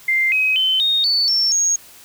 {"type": "tone with pitch steps", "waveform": "sine", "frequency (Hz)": [2093, 2533, 3064, 3708, 4486, 5429, 6569], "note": ["C7", "D#7", "G7", "A#7", "C#8", "F8", "G#8"], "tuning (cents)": [0, 30, -40, -10, 20, -50, -20], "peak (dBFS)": -14, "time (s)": [0.08, 1.76], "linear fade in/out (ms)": 5, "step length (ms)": 240, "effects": ["white hiss -44 dBFS RMS until 2.04 s"]}